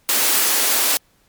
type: high-pass noise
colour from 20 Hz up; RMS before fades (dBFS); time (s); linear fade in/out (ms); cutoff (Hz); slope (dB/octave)
white; -17; 0.09-0.97; 0; 230; 96
effects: pink hiss -59 dBFS RMS until 1.28 s + MP3 96 kbps